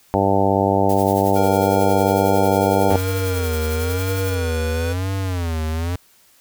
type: harmonic tone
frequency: 98 Hz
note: G2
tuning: in tune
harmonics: 1 / 2 / 3 / 4 / 5 / 6 / 7 / 8 / 9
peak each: -23 / -23 / -23 / -23 / -23 / -23 / -23 / -23 / -23 dBFS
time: 0.14-2.96 s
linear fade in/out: 0 ms
type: noise with tremolo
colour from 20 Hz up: blue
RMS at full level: -32 dBFS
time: 0.89-4.35 s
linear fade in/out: 5 ms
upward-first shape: sine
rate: 11 Hz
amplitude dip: 65%
type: tone with pitch glide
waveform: square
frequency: 468.8 to 493 Hz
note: A#4 to B4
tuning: +10 to -3 cents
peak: -25 dBFS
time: 1.35-4.94 s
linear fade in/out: 20 ms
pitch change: +87 cents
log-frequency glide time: 3.98-4.8 s
type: tone with vibrato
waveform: square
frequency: 87.31 Hz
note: F2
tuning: in tune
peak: -21 dBFS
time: 2.9-5.96 s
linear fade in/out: 5 ms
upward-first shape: sine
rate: 1 Hz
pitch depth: 180 cents each way
effects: white hiss -54 dBFS RMS until 6.4 s